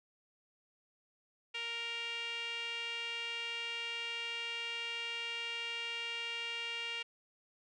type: tone with band-pass filter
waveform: sawtooth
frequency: 466.2 Hz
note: A#4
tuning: in tune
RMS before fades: -40 dBFS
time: 1.54-7.03 s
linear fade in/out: 10 ms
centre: 2700 Hz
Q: 4.9
effects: resampled to 22050 Hz